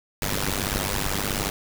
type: noise with amplitude modulation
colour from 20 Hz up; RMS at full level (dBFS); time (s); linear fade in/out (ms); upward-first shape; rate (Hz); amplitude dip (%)
pink; -22; 0.22-1.5; 2; sine; 98.6; 100
effects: none